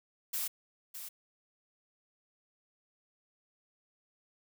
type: noise with echo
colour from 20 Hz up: blue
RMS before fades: -35 dBFS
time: 0.33-0.48 s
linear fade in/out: 10 ms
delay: 610 ms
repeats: 1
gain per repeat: -9 dB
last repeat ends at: 1.09 s
effects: none